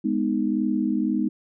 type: chord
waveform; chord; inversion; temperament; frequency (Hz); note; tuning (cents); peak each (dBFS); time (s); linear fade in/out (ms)
sine; G# minor; none; just; 207.7 / 249.2 / 311.5; G#3 / B3 / D#4; 0 / +16 / +2; -25; 0.04-1.29; 10
effects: none